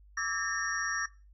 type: tone cluster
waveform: sine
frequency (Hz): 1157 / 1311 / 1633 / 1815 / 5670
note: D6 / E6 / G#6 / A#6 / F8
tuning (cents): -26 / -10 / -30 / -47 / +25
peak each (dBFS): -39 / -39 / -38 / -33 / -39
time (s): 0.17-1.06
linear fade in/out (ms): 5
effects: noise-tail reverb RT60 0.3 s tail -19 dB re dry + added 50 Hz sine -54 dBFS peak until 1.33 s